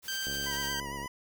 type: noise with tremolo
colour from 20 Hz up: white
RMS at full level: -43 dBFS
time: 0.02-0.75 s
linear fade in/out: 50 ms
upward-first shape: sine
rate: 10 Hz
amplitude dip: 50%
type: tone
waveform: 15% pulse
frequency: 1568 Hz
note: G6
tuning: in tune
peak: -26 dBFS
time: 0.08-0.8 s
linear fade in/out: 2 ms
type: click train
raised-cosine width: 2 ms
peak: -29 dBFS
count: 56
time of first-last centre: 0.27-1.059 s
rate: 69.7 Hz
type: tone with vibrato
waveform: 25% pulse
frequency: 974 Hz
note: B5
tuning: 24 cents flat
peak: -34 dBFS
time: 0.46-1.08 s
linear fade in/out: 5 ms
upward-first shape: sine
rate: 8.8 Hz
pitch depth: 50 cents each way
effects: none